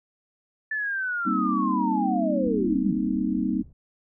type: linear sweep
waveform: sine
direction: down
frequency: 1760 to 158.4 Hz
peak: -25 dBFS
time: 0.71-2.93 s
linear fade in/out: 5 ms
type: chord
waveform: sine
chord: C minor seventh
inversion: second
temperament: equal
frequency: 196 / 233.1 / 261.6 / 311.1 Hz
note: G3 / Bb3 / C4 / Eb4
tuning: 0 / 0 / 0 / 0 cents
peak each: -28 dBFS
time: 1.25-3.63 s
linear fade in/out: 20 ms
type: low-pass noise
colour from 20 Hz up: pink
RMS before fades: -45 dBFS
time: 2.4-3.73 s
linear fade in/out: 5 ms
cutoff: 110 Hz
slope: 12 dB/octave
effects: none